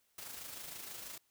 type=noise with amplitude modulation; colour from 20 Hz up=white; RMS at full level=-45 dBFS; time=0.18-1.18 s; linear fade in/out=5 ms; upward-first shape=sine; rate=26.2 Hz; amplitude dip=45%; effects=white hiss -75 dBFS RMS until 1.3 s